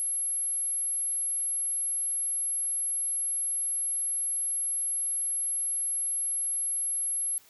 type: tone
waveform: sine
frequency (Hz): 11080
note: F9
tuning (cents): -15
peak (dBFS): -27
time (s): 0-7.38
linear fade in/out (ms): 0
effects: white hiss -58 dBFS RMS until 7.49 s